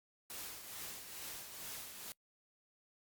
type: noise with tremolo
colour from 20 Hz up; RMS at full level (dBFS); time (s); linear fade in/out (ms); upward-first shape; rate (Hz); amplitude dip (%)
white; -45; 0.3-2.12; 0; triangle; 2.3; 55
effects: noise-tail reverb RT60 0.1 s tail -26 dB re dry + Opus 48 kbps